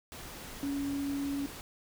sine tone in noise, 280.5 Hz, C#4, 21 cents sharp, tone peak -31 dBFS, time 0.63-1.46 s, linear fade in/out 0 ms, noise pink, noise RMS -45 dBFS, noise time 0.12-1.61 s, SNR +11 dB, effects none

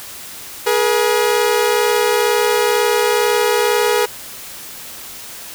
sawtooth tone pair together, 418.2 / 480.3 Hz, G#4 / B4, +12 / -48 cents, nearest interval major second, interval 240 cents, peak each -12 dBFS, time 0.66-4.06 s, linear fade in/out 10 ms, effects white hiss -33 dBFS RMS until 5.54 s

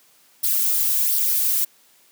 violet noise with flanger, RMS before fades -20 dBFS, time 0.43-1.65 s, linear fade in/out 10 ms, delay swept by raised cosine 0.2 to 2.5 ms, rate 1.4 Hz, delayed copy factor +0.55, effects white hiss -56 dBFS RMS until 2.11 s + high-pass 150 Hz 12 dB/octave

